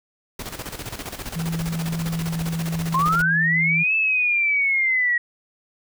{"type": "noise with tremolo", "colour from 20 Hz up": "pink", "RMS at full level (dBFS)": -31, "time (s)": [0.39, 3.22], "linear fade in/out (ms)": 5, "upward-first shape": "square", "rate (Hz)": 15, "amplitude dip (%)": 65}
{"type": "tone", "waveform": "sine", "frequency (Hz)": 164.81, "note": "E3", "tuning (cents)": 0, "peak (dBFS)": -23, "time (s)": [1.35, 3.84], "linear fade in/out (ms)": 20}
{"type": "linear two-way sweep", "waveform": "sine", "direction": "up then down", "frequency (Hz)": [1018, 2637, 1899], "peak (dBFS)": -17, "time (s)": [2.94, 5.18], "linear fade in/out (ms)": 5, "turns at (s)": 3.95}
{"effects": []}